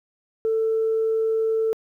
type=tone; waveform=sine; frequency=444.8 Hz; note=A4; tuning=19 cents sharp; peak=-18 dBFS; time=0.45-1.73 s; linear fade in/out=0 ms; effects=tanh soft clip ceiling -15 dBFS + 10-bit